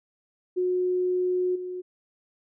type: tone with level steps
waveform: sine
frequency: 363.7 Hz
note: F#4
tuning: 30 cents flat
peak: -22 / -31 dBFS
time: 0.56-1.82 s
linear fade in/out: 20 ms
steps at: 1.55 s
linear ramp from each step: 10 ms
effects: none